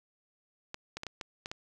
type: clicks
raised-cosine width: 0.2 ms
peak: -21 dBFS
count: 7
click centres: 0.744 / 0.97 / 1.034 / 1.067 / 1.212 / 1.459 / 1.515 s
effects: none